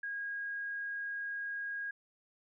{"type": "tone", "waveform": "sine", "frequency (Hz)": 1636, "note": "G#6", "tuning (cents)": -26, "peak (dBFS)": -36, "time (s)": [0.03, 1.91], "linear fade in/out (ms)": 5, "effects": []}